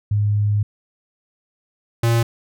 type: tone pair in turn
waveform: sine / square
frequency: 103.83 / 116.32 Hz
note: G#2 / A#2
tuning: 0 / -3 cents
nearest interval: major second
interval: 197 cents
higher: second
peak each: -15 dBFS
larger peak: neither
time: 0.11-0.63 / 2.03-2.23 s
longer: first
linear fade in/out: 5 ms
effects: none